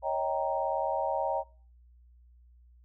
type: chord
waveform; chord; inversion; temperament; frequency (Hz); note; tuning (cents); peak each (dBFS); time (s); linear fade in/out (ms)
sine; Eb dominant seventh; third; equal with one note detuned; 554.4 / 633.1 / 784 / 932.3; Db5 / Eb5 / G5 / Bb5; 0 / +30 / 0 / 0; -33; 0.02-1.44; 50
effects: noise-tail reverb RT60 0.5 s tail -25 dB re dry + added 60 Hz sine -55 dBFS peak until 2.84 s